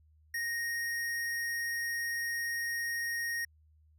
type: tone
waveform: square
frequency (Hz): 1864.7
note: A#6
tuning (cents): 0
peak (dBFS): -33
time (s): 0.34-3.45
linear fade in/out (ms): 5
effects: added 77 Hz sine -61 dBFS peak until 3.98 s